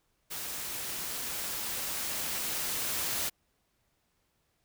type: noise with level ramp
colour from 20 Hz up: white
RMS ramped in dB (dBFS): -38 to -32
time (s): 0.3-3.3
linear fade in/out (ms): 20
effects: pink hiss -75 dBFS RMS until 4.64 s